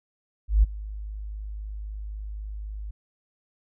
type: tone with ADSR envelope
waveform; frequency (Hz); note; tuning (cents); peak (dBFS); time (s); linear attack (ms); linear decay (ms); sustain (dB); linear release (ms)
sine; 51.91; G#1; 0; -12; 0.48-2.91; 150; 20; -20; 7
effects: none